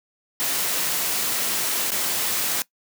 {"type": "noise with dropouts", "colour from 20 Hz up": "white", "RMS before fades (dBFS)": -24, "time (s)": [0.4, 2.62], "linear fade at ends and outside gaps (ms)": 0, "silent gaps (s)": [1.905, 1.918], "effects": ["noise-tail reverb RT60 0.1 s tail -20 dB re dry", "high-pass 150 Hz 12 dB/octave"]}